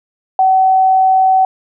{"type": "tone", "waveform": "sine", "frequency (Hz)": 758, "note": "F#5", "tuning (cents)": 42, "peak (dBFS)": -7, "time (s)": [0.39, 1.45], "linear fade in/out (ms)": 2, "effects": []}